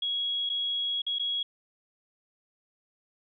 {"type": "tone with dropouts", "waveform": "sine", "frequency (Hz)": 3322, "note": "G#7", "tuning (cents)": 0, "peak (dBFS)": -27, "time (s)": [0.02, 1.43], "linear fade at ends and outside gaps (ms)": 5, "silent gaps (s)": [[0.493, 0.498], [1.019, 1.065], [1.186, 1.195]], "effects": []}